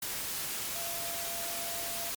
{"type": "tone in noise", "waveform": "sine", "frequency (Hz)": 682, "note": "F5", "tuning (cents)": -41, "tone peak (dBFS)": -42, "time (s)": [0.75, 2.1], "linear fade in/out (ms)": 5, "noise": "white", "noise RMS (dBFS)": -36, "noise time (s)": [0.02, 2.15], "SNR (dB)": -9, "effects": ["MP3 96 kbps"]}